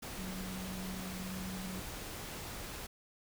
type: tone in noise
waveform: sine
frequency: 186.7 Hz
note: F#3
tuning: 16 cents sharp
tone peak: -41 dBFS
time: 0.18-1.8 s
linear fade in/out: 10 ms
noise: pink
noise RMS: -44 dBFS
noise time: 0.02-2.87 s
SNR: 0 dB
effects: none